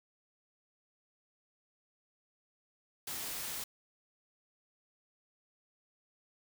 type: noise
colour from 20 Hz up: white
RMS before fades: -40 dBFS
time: 3.07-3.64 s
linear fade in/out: 5 ms
effects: none